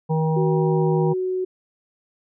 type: harmonic tone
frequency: 158.6 Hz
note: D#3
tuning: 33 cents sharp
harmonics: 1 / 3 / 5 / 6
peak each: -19 / -25 / -30 / -31 dBFS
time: 0.09-1.14 s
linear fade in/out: 20 ms
type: tone with pitch glide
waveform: sine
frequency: 373.8 to 370.6 Hz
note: F#4 to F#4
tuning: +18 to +3 cents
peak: -21 dBFS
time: 0.36-1.45 s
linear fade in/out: 10 ms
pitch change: -15 cents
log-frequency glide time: 0.78-1.01 s
effects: none